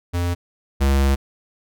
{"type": "tone pair in turn", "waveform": "square", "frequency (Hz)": [87.31, 68.43], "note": ["F2", "C#2"], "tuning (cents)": [0, -22], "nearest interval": "major third", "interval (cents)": 422, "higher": "first", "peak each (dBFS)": [-20, -15], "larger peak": "second", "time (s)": [[0.13, 0.35], [0.8, 1.16]], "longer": "second", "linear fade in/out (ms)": 20, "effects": []}